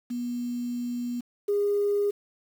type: tone pair in turn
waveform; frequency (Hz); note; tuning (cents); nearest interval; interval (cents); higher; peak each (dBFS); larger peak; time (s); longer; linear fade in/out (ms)
sine; 242.7 / 408.2; B3 / G#4; -30 / -30; major sixth; 900; second; -28 / -21; second; 0.1-1.21 / 1.48-2.11; first; 10
effects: tanh soft clip ceiling -17 dBFS + 8-bit